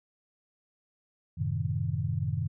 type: chord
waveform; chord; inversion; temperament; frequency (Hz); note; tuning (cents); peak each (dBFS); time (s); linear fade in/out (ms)
sine; F# diminished seventh; none; equal; 92.5 / 110 / 130.81 / 155.56; F#2 / A2 / C3 / Eb3; 0 / 0 / 0 / 0; -33; 1.37-2.48; 20
effects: none